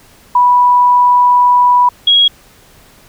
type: tone pair in turn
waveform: sine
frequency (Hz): 983 / 3306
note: B5 / G#7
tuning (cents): -8 / -9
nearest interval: octave + major sixth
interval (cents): 2099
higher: second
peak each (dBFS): -5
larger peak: neither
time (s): 0.35-1.89 / 2.07-2.28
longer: first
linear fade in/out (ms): 5
effects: pink hiss -44 dBFS RMS until 3.08 s